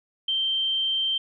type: tone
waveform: sine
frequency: 3135 Hz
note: G7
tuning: 1 cent flat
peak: -22 dBFS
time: 0.28-1.18 s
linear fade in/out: 5 ms
effects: none